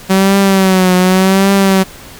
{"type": "tone with vibrato", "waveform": "sawtooth", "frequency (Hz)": 189.5, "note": "F#3", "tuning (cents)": 42, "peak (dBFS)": -3, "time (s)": [0.09, 1.84], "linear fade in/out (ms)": 20, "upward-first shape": "triangle", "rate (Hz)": 0.87, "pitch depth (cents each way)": 75, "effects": ["pink hiss -34 dBFS RMS until 2.19 s"]}